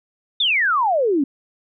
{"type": "exponential sweep", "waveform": "sine", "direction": "down", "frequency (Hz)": [3687, 261.3], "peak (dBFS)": -15, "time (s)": [0.4, 1.24], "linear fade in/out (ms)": 5, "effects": []}